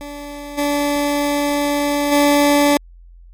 20% pulse tone with level steps, 289 Hz, D4, 28 cents flat, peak -24 / -11 / -6 dBFS, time 0.01-2.77 s, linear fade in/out 0 ms, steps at 0.57 / 2.11 s, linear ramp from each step 20 ms, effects added 43 Hz sine -39 dBFS peak until 3.33 s + MP3 64 kbps

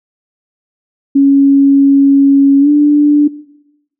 sine tone with pitch glide, 277.2 to 293.7 Hz, C#4 to D4, 0 to 0 cents, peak -4 dBFS, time 1.15-3.28 s, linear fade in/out 10 ms, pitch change +100 cents, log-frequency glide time 2.6-2.69 s, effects noise-tail reverb RT60 0.9 s tail -19 dB re dry

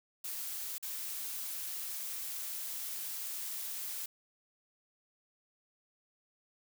blue noise with dropouts, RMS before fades -40 dBFS, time 0.24-4.06 s, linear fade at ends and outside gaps 5 ms, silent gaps 0.782-0.826 s, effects none

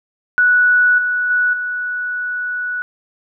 sine tone with level steps, 1474 Hz, F#6, 7 cents flat, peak -9 / -15 / -12 / -19 dBFS, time 0.38-2.82 s, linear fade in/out 0 ms, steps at 0.98 / 1.3 / 1.53 s, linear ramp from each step 5 ms, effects none

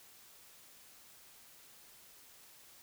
silence, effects white hiss -59 dBFS RMS until 2.82 s

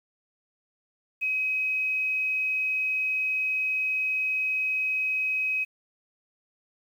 sine tone with quantisation, 2535 Hz, D#7, 32 cents sharp, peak -24 dBFS, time 1.21-5.65 s, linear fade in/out 20 ms, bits 9, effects none

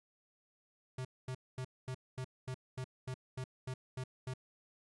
square tone bursts, 128.9 Hz, C3, 26 cents flat, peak -39 dBFS, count 12, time 0.98-4.338 s, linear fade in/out 5 ms, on 69 ms, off 230 ms, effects resampled to 24000 Hz + 13-bit

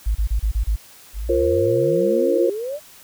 sine tone bursts, 53 Hz, G#1, 36 cents sharp, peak -16 dBFS, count 6, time 0.06-0.761 s, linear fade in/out 10 ms, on 91 ms, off 31 ms
sine exponential sweep, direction up, 46.25 to 622 Hz, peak -24 dBFS, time 1.13-2.8 s, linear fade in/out 50 ms
sine chord, F suspended fourth, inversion none, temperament equal with one note detuned, 349.2 / 466.2 / 534.6 Hz, F4 / Bb4 / C5, 0 / 0 / +37 cents, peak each -20 dBFS, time 1.29-2.5 s, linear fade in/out 5 ms
effects white hiss -46 dBFS RMS until 3.03 s

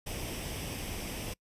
pink noise with comb filter, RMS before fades -38 dBFS, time 0.06-1.34 s, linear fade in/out 10 ms, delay 0.36 ms, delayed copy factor +0.55, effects noise-tail reverb RT60 0.1 s tail -26 dB re dry + resampled to 32000 Hz

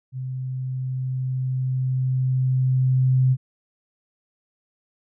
sine tone with level ramp, 129.5 Hz, C3, 17 cents flat, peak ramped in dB -27 to -14 dBFS, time 0.12-3.37 s, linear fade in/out 50 ms, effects none

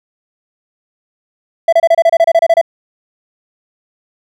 triangle tone bursts, 666 Hz, E5, 18 cents sharp, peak -3 dBFS, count 13, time 1.68-2.614 s, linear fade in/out 5 ms, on 46 ms, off 28 ms, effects none

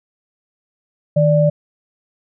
sine tone pair together, 155.56 / 587.3 Hz, D#3 / D5, 0 / 0 cents, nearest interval octave + major seventh, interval 2300 cents, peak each -13 dBFS, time 1.16-1.5 s, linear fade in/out 10 ms, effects none

